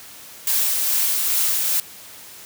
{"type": "noise with tremolo", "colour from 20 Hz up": "blue", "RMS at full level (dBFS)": -19, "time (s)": [0.47, 1.8], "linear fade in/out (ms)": 2, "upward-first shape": "sine", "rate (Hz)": 2.4, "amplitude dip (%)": 25, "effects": ["white hiss -41 dBFS RMS until 2.45 s", "high-pass 60 Hz 12 dB/octave"]}